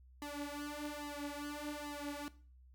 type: tone with flanger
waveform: sawtooth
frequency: 292.4 Hz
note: D4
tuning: 7 cents flat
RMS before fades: -43 dBFS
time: 0.22-2.28 s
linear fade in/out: 0 ms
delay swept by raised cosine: 1 to 6.2 ms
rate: 1.2 Hz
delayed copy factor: +1
effects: noise-tail reverb RT60 0.4 s tail -17 dB re dry + added 63 Hz sine -58 dBFS peak until 2.74 s